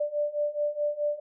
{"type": "beating tone pair", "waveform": "sine", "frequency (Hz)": [587.3, 592], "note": ["D5", "D5"], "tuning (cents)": [0, 14], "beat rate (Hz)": 4.7, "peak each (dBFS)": [-30, -28], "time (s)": [0, 1.2], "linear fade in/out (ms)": 10, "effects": []}